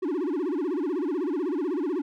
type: tone with vibrato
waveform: triangle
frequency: 325.6 Hz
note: E4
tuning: 21 cents flat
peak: -23 dBFS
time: 0.02-2.02 s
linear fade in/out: 10 ms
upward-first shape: sine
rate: 16 Hz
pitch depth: 280 cents each way
effects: none